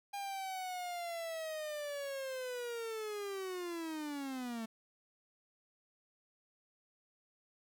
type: linear sweep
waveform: 45% pulse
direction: down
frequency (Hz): 808 to 220.3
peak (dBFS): -39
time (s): 0.13-4.66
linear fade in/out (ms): 10
effects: 12-bit